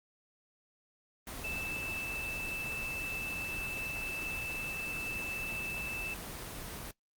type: tone in noise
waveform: sine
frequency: 2637 Hz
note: E7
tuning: in tune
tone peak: -36 dBFS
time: 1.44-6.14 s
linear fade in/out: 2 ms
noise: pink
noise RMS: -42 dBFS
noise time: 1.27-6.91 s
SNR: +3 dB
effects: noise-tail reverb RT60 0.1 s tail -24 dB re dry + Opus 24 kbps